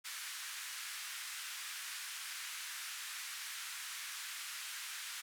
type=band-pass noise; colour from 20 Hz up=pink; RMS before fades=-45 dBFS; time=0.04-5.22 s; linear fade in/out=20 ms; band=1400 to 13000 Hz; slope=24 dB/octave; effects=none